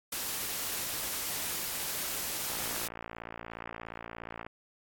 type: noise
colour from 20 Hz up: white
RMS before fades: -35 dBFS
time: 0.12-2.88 s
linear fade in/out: 5 ms
type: click train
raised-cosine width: 0.5 ms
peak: -25 dBFS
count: 113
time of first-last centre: 2.5-4.465 s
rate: 57 Hz
effects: AAC 64 kbps